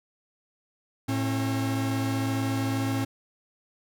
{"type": "tone pair together", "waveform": "45% pulse", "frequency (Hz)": [110.6, 269.7], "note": ["A2", "C#4"], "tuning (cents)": [9, -47], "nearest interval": "octave + minor third", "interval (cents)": 1544, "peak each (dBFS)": -28, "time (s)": [1.08, 3.05], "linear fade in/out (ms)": 10, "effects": []}